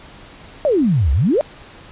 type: exponential two-way sweep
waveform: sine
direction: down then up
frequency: 641 to 61.74 to 641 Hz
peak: -12 dBFS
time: 0.65-1.41 s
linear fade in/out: 0 ms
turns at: 1.12 s
effects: pink hiss -41 dBFS RMS until 1.91 s + resampled to 8000 Hz